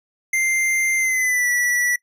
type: tone with pitch glide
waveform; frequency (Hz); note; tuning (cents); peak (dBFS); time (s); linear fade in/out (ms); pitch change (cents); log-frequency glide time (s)
square; 2093 to 1952.8; C7 to B6; 0 to -20; -18; 0.33-1.96; 5; -120; 0.97-1.49
effects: noise-tail reverb RT60 0.1 s tail -22 dB re dry + resampled to 32000 Hz